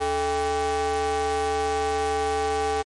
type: ring-modulated tone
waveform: square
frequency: 179.8 Hz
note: F#3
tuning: 49 cents flat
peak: -20 dBFS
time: 0-2.83 s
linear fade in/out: 20 ms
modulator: 614 Hz
effects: MP3 48 kbps